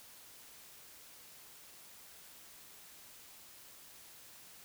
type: silence
effects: white hiss -56 dBFS RMS until 4.64 s